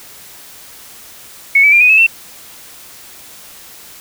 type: tone with pitch steps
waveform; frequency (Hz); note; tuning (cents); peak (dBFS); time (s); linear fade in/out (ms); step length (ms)
sine; 2207 / 2297 / 2390 / 2487 / 2588 / 2694; C#7 / D7 / D7 / D#7 / E7 / E7; -8 / -39 / +30 / -1 / -32 / +37; -5; 1.55-2.066; 5; 86
effects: white hiss -37 dBFS RMS until 4 s